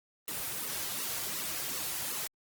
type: noise with flanger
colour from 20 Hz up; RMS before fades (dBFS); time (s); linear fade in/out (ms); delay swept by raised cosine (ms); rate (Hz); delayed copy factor
white; -36; 0.28-2.27; 0; 1.2 to 4.9; 2.7; -1
effects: Opus 24 kbps